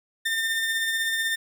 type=tone with tremolo; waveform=30% pulse; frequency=1806 Hz; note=A6; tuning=45 cents sharp; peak=-20 dBFS; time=0.25-1.36 s; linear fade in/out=10 ms; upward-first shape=sine; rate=16 Hz; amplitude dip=30%; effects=none